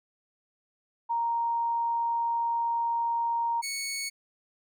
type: tone pair in turn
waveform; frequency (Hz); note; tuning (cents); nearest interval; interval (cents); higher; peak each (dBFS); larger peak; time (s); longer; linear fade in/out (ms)
sine / 15% pulse; 932.3 / 2217; A#5 / C#7; 0 / 0; octave + minor third; 1500; second; -25; neither; 1.09-3.62 / 3.62-4.1; first; 20
effects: none